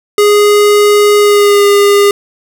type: tone with pitch glide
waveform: square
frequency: 413.8 to 405.3 Hz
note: G#4 to G#4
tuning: -6 to -42 cents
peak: -5 dBFS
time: 0.18-2.11 s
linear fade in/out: 2 ms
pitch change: -36 cents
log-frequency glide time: 1.19-1.66 s
effects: none